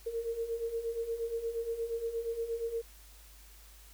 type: beating tone pair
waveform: sine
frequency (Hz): 454.9 / 463.4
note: A#4 / A#4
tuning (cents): -42 / -10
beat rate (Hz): 8.5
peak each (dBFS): -39 / -34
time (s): 0.06-2.82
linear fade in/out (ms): 10
effects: added 51 Hz sine -54 dBFS peak until 3.93 s + white hiss -58 dBFS RMS until 3.93 s